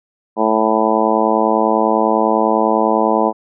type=harmonic tone; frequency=110 Hz; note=A2; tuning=in tune; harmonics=2 / 3 / 4 / 5 / 6 / 7 / 8 / 9; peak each=-20 / -20 / -20 / -20 / -20 / -20 / -20 / -20 dBFS; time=0.36-3.33 s; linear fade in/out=50 ms; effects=none